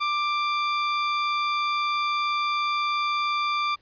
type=tone; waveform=sawtooth; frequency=1181 Hz; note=D6; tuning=9 cents sharp; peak=-19 dBFS; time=0-3.76 s; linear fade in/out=20 ms; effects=pink hiss -62 dBFS RMS until 3.81 s + resampled to 11025 Hz